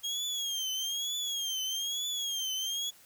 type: tone with vibrato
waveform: 30% pulse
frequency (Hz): 3249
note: G#7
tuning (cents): -39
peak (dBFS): -29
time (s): 0.03-2.91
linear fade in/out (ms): 20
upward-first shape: triangle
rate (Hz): 1.1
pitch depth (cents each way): 120
effects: white hiss -58 dBFS RMS until 3.05 s